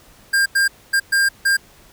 square tone bursts at uneven times, 1602 Hz, G6, 37 cents sharp, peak -14 dBFS, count 5, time 0.33-0.46 / 0.55-0.68 / 0.93-1 / 1.12-1.29 / 1.45-1.57 s, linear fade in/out 10 ms, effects pink hiss -49 dBFS RMS until 1.92 s

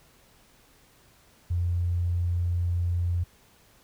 triangle tone with tanh clipping, 87.3 Hz, F2, in tune, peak -23 dBFS, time 1.5-3.24 s, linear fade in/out 10 ms, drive 3 dB, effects pink hiss -59 dBFS RMS until 3.83 s

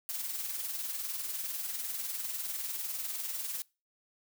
blue noise with tremolo, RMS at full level -35 dBFS, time 0.09-3.62 s, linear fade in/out 0 ms, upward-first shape sine, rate 20 Hz, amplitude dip 50%, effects noise-tail reverb RT60 0.3 s tail -24 dB re dry

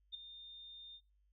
sine tone with ADSR envelope, 3630 Hz, A#7, 47 cents flat, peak -39 dBFS, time 0.12-1.01 s, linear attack 26 ms, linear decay 8 ms, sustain -11 dB, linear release 61 ms, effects noise-tail reverb RT60 0.3 s tail -24 dB re dry + added 50 Hz sine -70 dBFS peak until 1.32 s

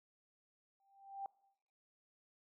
sine tone with exponential growth, 787 Hz, G5, 7 cents sharp, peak -38 dBFS, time 0.8-1.26 s, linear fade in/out 1 ms, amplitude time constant 100 ms, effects noise-tail reverb RT60 0.9 s tail -23 dB re dry

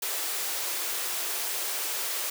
white high-pass noise, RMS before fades -31 dBFS, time 0.02-2.3 s, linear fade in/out 5 ms, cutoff 330 Hz, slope 48 dB/octave, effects none

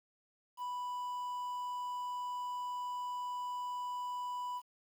triangle tone with quantisation, 987.8 Hz, B5, in tune, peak -35 dBFS, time 0.57-4.62 s, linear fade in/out 50 ms, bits 10, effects none

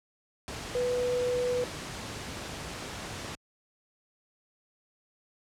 sine tone in noise, 493.9 Hz, B4, in tune, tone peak -26 dBFS, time 0.75-1.64 s, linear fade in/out 0 ms, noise pink, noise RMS -38 dBFS, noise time 0.48-3.35 s, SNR +9 dB, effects high-pass 60 Hz 12 dB/octave + low-pass 8000 Hz 12 dB/octave

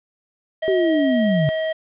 square tone, 637 Hz, D#5, 41 cents sharp, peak -21 dBFS, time 0.62-1.73 s, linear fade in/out 10 ms
sine linear sweep, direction down, 392 to 138.5 Hz, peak -16 dBFS, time 0.68-1.49 s, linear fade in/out 0 ms
effects resampled to 8000 Hz + 8-bit

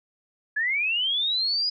sine linear sweep, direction up, 1671 to 4978 Hz, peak -22 dBFS, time 0.56-1.7 s, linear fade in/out 10 ms, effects none

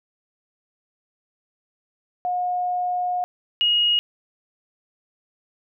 sine tone pair in turn, 720 / 2880 Hz, F#5 / F#7, -47 / -47 cents, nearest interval 2 octaves, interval 2400 cents, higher second, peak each -21 / -16 dBFS, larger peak second, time 2.25-3.24 / 3.61-3.99 s, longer first, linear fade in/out 0 ms, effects none

